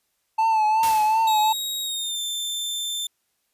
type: tone with vibrato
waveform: triangle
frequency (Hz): 876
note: A5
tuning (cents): -8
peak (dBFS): -15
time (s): 0.38-1.53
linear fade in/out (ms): 10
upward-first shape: triangle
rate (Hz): 2.7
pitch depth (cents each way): 57
type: noise with exponential decay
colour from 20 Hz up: white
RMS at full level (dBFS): -27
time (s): 0.83-1.62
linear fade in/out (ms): 2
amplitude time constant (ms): 170
type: tone with pitch glide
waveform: sawtooth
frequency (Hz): 3791 to 3558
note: A#7 to A7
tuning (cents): +28 to +19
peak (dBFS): -23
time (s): 1.27-3.07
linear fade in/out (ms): 5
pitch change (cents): -109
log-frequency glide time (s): 1.82-2.2
effects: white hiss -72 dBFS RMS until 3.53 s + resampled to 32000 Hz